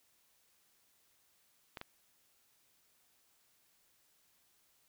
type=clicks; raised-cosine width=0.3 ms; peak=-27 dBFS; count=2; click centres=1.772 / 1.814 s; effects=white hiss -72 dBFS RMS until 4.88 s